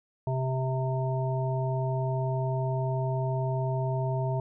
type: harmonic tone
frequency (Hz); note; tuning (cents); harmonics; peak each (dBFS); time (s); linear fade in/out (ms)
130.81; C3; 0; 1 / 3 / 5 / 7; -27 / -36 / -34 / -37; 0.27-4.4; 2
effects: none